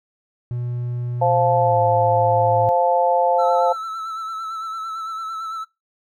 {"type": "tone with pitch glide", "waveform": "triangle", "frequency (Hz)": [121.6, 110.87], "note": ["B2", "A2"], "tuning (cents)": [-26, 14], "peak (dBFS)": -21, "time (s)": [0.51, 2.69], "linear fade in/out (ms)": 0, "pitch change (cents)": -160, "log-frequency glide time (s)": [1.58, 1.8]}
{"type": "chord", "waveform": "sine", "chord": "F major", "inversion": "second", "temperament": "just", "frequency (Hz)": [523.8, 698.5, 873.1], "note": ["C5", "F5", "A5"], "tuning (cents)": [2, 0, -14], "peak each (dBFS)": -19, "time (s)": [1.21, 3.73], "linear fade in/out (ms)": 10}
{"type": "tone with vibrato", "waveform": "triangle", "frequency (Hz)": 1319, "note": "E6", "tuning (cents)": 1, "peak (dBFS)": -24, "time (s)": [3.38, 5.65], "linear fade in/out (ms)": 20, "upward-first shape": "sine", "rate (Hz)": 8.9, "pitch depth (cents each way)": 33}
{"effects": ["noise-tail reverb RT60 0.2 s tail -20 dB re dry"]}